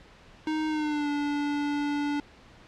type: tone with pitch glide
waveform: square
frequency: 311.1 to 290.3 Hz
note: D#4 to D4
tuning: 0 to -20 cents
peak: -27 dBFS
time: 0.47-2.2 s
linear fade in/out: 2 ms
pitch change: -120 cents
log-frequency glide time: 0.68-1.09 s
effects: pink hiss -53 dBFS RMS until 2.67 s + low-pass 4000 Hz 12 dB/octave